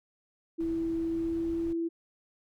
sine tone with pitch glide, 329.6 to 333.4 Hz, E4 to E4, 0 to +20 cents, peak -28 dBFS, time 0.58-1.89 s, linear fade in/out 20 ms, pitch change +20 cents, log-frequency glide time 1.06-1.64 s
brown noise, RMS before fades -45 dBFS, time 0.6-1.73 s, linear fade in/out 5 ms
effects none

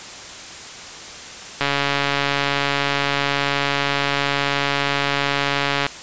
click train, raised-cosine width 0.3 ms, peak -3 dBFS, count 601, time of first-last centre 1.61-5.865 s, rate 141 Hz, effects white hiss -35 dBFS RMS until 6.02 s + resampled to 16000 Hz

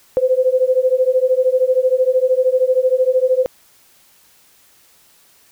sine beating tone pair, 507 / 520 Hz, B4 / C5, +45 / -11 cents, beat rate 13 Hz, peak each -15 dBFS, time 0.17-3.46 s, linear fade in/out 0 ms, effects white hiss -52 dBFS RMS until 5.51 s

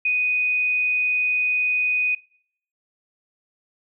sine tone, 2489 Hz, D#7, in tune, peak -18 dBFS, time 0.05-2.15 s, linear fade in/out 5 ms, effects noise-tail reverb RT60 0.6 s tail -22 dB re dry

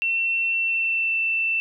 sine tone with pitch glide, 2703 to 2672 Hz, E7 to E7, +43 to +23 cents, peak -20 dBFS, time 0.02-1.6 s, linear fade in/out 0 ms, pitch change -20 cents, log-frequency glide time 0.55-1.17 s, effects none

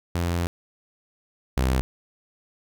sawtooth tone pair in turn, 86.2 / 64.58 Hz, F2 / C2, -22 / -22 cents, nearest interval perfect fourth, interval 500 cents, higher first, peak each -19 / -16 dBFS, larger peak second, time 0.15-0.47 / 1.57-1.81 s, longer first, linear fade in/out 0 ms, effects none

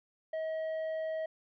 sine tone with tanh clipping, 637 Hz, D#5, 41 cents sharp, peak -34 dBFS, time 0.33-1.26 s, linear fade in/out 5 ms, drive 6 dB, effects none

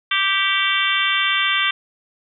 harmonic tone with a mistuned harmonic, 392 Hz, G4, in tune, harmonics 3 / 4 / 5 / 6 / 7 / 8 / 9, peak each -24 / -24 / -24 / -24 / -24 / -24 / -24 dBFS, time 0.11-1.71 s, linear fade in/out 5 ms, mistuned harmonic 6, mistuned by -41 cents, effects none

